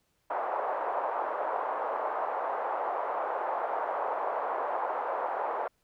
white band-pass noise, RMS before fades -32 dBFS, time 0.3-5.68 s, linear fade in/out 5 ms, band 540 to 1000 Hz, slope 24 dB/octave, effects pink hiss -74 dBFS RMS until 5.83 s

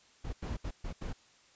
brown noise bursts at uneven times, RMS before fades -37 dBFS, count 5, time 0.24-0.33 / 0.42-0.57 / 0.64-0.71 / 0.84-0.93 / 1.01-1.13 s, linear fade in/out 10 ms, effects white hiss -63 dBFS RMS until 1.55 s + resampled to 16000 Hz

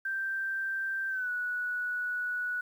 sine tone with pitch glide, 1568 to 1471.5 Hz, G6 to F#6, 0 to -10 cents, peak -30 dBFS, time 0.05-2.61 s, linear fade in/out 5 ms, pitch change -110 cents, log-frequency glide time 1.09-1.29 s, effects 10-bit

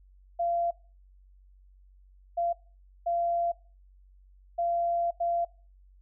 sine tone bursts at uneven times, 687 Hz, F5, 29 cents flat, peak -25 dBFS, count 5, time 0.39-0.71 / 2.37-2.53 / 3.06-3.52 / 4.58-5.11 / 5.2-5.45 s, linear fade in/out 10 ms, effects noise-tail reverb RT60 0.4 s tail -22 dB re dry + added 47 Hz sine -54 dBFS peak until 6.01 s

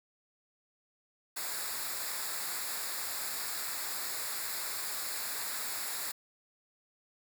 white noise with comb filter, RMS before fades -37 dBFS, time 1.36-6.12 s, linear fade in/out 10 ms, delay 0.33 ms, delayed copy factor -0.7, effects none

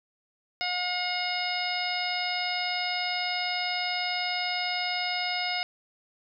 harmonic tone with a mistuned harmonic, 720 Hz, F#5, 47 cents flat, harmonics 1 / 2 / 3 / 4 / 5 / 6 / 7, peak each -33 / -38 / -32 / -36 / -37 / -40 / -34 dBFS, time 0.61-5.63 s, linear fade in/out 0 ms, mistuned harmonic 5, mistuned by +50 cents, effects none

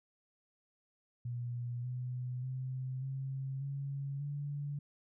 sine tone with pitch steps, 121 / 125.27 / 129.68 / 134.26 / 138.99 / 143.89 Hz, B2 / B2 / C3 / C3 / C#3 / D3, -35 / +25 / -15 / +45 / +5 / -35 cents, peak -36 dBFS, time 1.25-4.79 s, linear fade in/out 5 ms, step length 590 ms, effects none

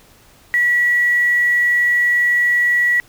sine tone with quantisation, 1938 Hz, B6, 33 cents flat, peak -12 dBFS, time 0.54-3 s, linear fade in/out 0 ms, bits 6, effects pink hiss -49 dBFS RMS until 3.08 s

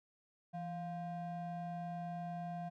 triangle ring-modulated tone, 435.7 Hz, A4, 17 cents flat, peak -35 dBFS, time 0.53-2.7 s, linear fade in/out 20 ms, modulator 267 Hz, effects none

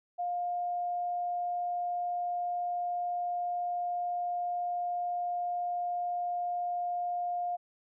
sine tone, 707 Hz, F5, 21 cents sharp, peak -30 dBFS, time 0.18-7.57 s, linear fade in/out 20 ms, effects none

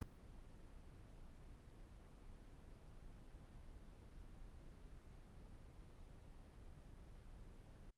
brown noise with ADSR envelope, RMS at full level -36 dBFS, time 0.01-7.91 s, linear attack 14 ms, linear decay 4 ms, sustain -22 dB, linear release 10 ms, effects Opus 32 kbps

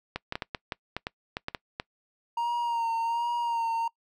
clicks, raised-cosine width 0.3 ms, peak -15 dBFS, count 12, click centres 0.16 / 0.324 / 0.355 / 0.422 / 0.548 / 0.722 / 0.966 / 1.069 / 1.369 / 1.484 / 1.548 / 1.799 s
triangle tone with vibrato, 932.3 Hz, A#5, in tune, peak -24 dBFS, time 2.37-3.88 s, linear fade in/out 5 ms, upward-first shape sine, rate 1.3 Hz, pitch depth 36 cents each way
effects noise-tail reverb RT60 0.1 s tail -24 dB re dry

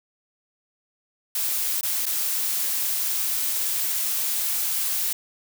blue noise with dropouts, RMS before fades -25 dBFS, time 1.35-5.13 s, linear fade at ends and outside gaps 5 ms, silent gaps 1.811-1.83 / 2.057-2.063 s, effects none

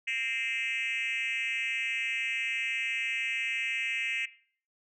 sine tone with frequency modulation, 2341 Hz, D7, 6 cents flat, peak -27 dBFS, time 0.07-4.26 s, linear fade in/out 10 ms, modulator 248 Hz, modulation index 1.7, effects noise-tail reverb RT60 0.5 s tail -19 dB re dry + tanh soft clip ceiling -27 dBFS

